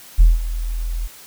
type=tone with ADSR envelope; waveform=sine; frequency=41.2 Hz; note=E1; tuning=in tune; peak=-3 dBFS; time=0.18-1.08 s; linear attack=24 ms; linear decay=180 ms; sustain=-17 dB; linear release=26 ms; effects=tanh soft clip ceiling -3 dBFS + white hiss -42 dBFS RMS until 1.26 s